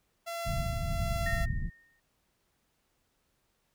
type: tone with tremolo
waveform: sawtooth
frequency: 678 Hz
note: E5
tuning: 49 cents sharp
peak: -30 dBFS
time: 0.26-1.46 s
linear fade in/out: 20 ms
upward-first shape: triangle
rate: 1.3 Hz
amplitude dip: 45%
type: low-pass noise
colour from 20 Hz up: pink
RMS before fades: -32 dBFS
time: 0.45-1.7 s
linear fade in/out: 20 ms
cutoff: 160 Hz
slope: 24 dB/octave
type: tone with exponential decay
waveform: sine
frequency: 1841 Hz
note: A#6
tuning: 22 cents flat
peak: -30 dBFS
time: 1.26-2 s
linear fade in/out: 5 ms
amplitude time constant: 160 ms
effects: pink hiss -75 dBFS RMS until 3.74 s